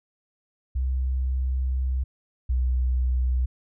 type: tone pair in turn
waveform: sine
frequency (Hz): 64.6 / 62.87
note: C2 / B1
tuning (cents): -21 / +32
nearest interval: unison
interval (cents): 47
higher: first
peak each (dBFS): -22 / -20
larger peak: second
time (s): 0.75-2.04 / 2.49-3.46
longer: first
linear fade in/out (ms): 10
effects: none